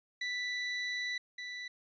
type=tone pair in turn; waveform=30% pulse; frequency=1975.5 / 1975.5 Hz; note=B6 / B6; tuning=0 / 0 cents; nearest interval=unison; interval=0 cents; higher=neither; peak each=-31 / -37 dBFS; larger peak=first; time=0.21-1.18 / 1.38-1.68 s; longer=first; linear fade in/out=5 ms; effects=resampled to 16000 Hz